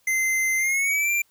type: tone with pitch glide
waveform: square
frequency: 2073 to 2368 Hz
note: C7 to D7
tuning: -17 to +14 cents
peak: -21 dBFS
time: 0.07-1.22 s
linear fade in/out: 5 ms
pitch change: +231 cents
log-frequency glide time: 0.57-1.11 s
effects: white hiss -64 dBFS RMS until 1.3 s